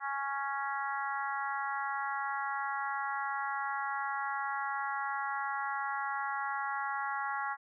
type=harmonic tone; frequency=277.2 Hz; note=C#4; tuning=in tune; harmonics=3 / 4 / 5 / 6 / 7; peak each=-37 / -38 / -39 / -41 / -43 dBFS; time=0-7.57 s; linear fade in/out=50 ms; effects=none